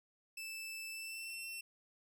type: tone with pitch glide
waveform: sawtooth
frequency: 2639 to 2701 Hz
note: E7 to E7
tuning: +1 to +42 cents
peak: -40 dBFS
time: 0.37-1.61 s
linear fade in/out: 5 ms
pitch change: +41 cents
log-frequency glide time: 0.9-1.38 s
effects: none